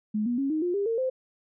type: tone with pitch steps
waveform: sine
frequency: 212.8 / 241.6 / 274.4 / 311.6 / 353.8 / 401.7 / 456.1 / 518 Hz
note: G#3 / B3 / C#4 / D#4 / F4 / G4 / A#4 / C5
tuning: +42 / -38 / -17 / +3 / +23 / +42 / -38 / -17 cents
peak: -24 dBFS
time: 0.14-1.1 s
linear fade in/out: 10 ms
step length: 120 ms
effects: none